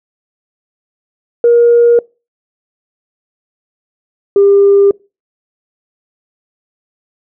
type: tone pair in turn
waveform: sine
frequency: 473.3 / 399.6 Hz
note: A#4 / G4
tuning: +26 / +33 cents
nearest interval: minor third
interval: 293 cents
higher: first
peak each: -3 dBFS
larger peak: neither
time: 1.44-1.99 / 4.36-4.91 s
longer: neither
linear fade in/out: 2 ms
effects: noise-tail reverb RT60 0.3 s tail -25 dB re dry + tanh soft clip ceiling 0 dBFS